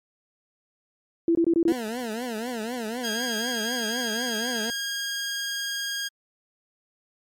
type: tone bursts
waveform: sine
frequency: 334.6 Hz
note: E4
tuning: 26 cents sharp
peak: -17 dBFS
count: 5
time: 1.28-1.723 s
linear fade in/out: 2 ms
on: 71 ms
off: 22 ms
type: tone with vibrato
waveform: 20% pulse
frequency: 233.1 Hz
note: A#3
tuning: in tune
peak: -24 dBFS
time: 1.68-4.7 s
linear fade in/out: 0 ms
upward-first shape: triangle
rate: 4 Hz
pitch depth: 180 cents each way
type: tone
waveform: 15% pulse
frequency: 1625 Hz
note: G#6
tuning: 38 cents flat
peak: -21 dBFS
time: 3.03-6.09 s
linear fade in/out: 20 ms
effects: MP3 64 kbps